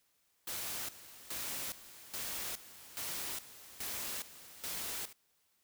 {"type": "noise with tremolo", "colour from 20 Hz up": "white", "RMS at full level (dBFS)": -40, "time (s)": [0.47, 5.13], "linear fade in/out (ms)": 5, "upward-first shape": "square", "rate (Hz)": 1.2, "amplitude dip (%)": 80, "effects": ["white hiss -75 dBFS RMS until 5.63 s"]}